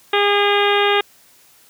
harmonic tone, 407.1 Hz, G#4, 35 cents flat, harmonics 1 / 2 / 3 / 4 / 5 / 6 / 7 / 8 / 9, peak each -17 / -20 / -22 / -23 / -24 / -25 / -25 / -26 / -27 dBFS, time 0.13-1.01 s, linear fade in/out 5 ms, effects white hiss -51 dBFS RMS until 1.69 s + high-pass 60 Hz 12 dB/octave

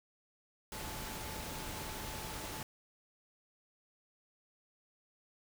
sine tone in noise, 870 Hz, A5, 20 cents flat, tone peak -51 dBFS, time 0.72-2.63 s, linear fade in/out 2 ms, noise pink, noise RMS -43 dBFS, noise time 0.72-2.63 s, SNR -11 dB, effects none

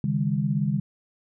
sine chord, C# suspended second, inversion none, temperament equal with one note detuned, 138.59 / 155.56 / 202.4 Hz, C#3 / D#3 / G#3, 0 / 0 / -44 cents, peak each -26 dBFS, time 0.04-0.8 s, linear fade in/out 2 ms, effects none

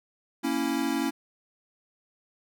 square chord, A# diminished, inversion none, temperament equal, 233.1 / 277.2 / 329.6 Hz, A#3 / C#4 / E4, 0 / 0 / 0 cents, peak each -33 / -29 / -31 dBFS, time 0.43-1.11 s, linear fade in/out 20 ms, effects none

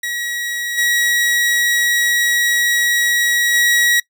sawtooth tone with level steps, 1913 Hz, A#6, 44 cents sharp, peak -17 / -10 / -8 dBFS, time 0.03-4 s, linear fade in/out 5 ms, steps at 0.77 / 3.53 s, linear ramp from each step 20 ms, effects noise-tail reverb RT60 0.1 s tail -22 dB re dry

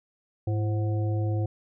harmonic tone with a mistuned harmonic, 105.1 Hz, G#2, 21 cents sharp, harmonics 1 / 3 / 5 / 7, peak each -24 / -34 / -38 / -41 dBFS, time 0.47-1.46 s, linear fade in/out 5 ms, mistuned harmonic 3, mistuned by +110 cents, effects none

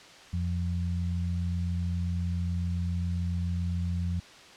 sine tone pair together, 87.31 / 174.62 Hz, F2 / F3, 0 / 0 cents, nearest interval octave, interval 1200 cents, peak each -28 / -33 dBFS, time 0.33-4.2 s, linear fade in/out 5 ms, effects white hiss -50 dBFS RMS until 4.56 s + low-pass 5000 Hz 12 dB/octave

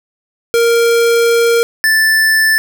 square tone pair in turn, 466.2 / 1760.1 Hz, A#4 / A6, 0 / 0 cents, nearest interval octave + major seventh, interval 2300 cents, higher second, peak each -9 dBFS, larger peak neither, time 0.54-1.63 / 1.84-2.58 s, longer first, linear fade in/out 0 ms, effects none

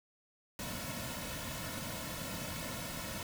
pink noise with comb filter, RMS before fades -41 dBFS, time 0.59-3.23 s, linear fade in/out 2 ms, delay 2.5 ms, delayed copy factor -0.75, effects none

